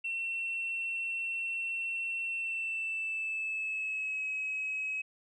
sine tone with pitch glide, 2707 to 2555 Hz, E7 to D#7, +45 to +45 cents, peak -31 dBFS, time 0.04-5.02 s, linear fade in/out 10 ms, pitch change -100 cents, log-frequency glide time 2.28-4.26 s, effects tanh soft clip ceiling -28 dBFS

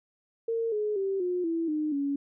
sine tone with pitch steps, 457.3 / 421.8 / 389 / 358.8 / 330.9 / 305.2 / 281.5 Hz, A#4 / G#4 / G4 / F4 / E4 / D#4 / C#4, -33 / +27 / -13 / +47 / +7 / -33 / +27 cents, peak -26 dBFS, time 0.48-2.16 s, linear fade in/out 5 ms, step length 240 ms, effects none

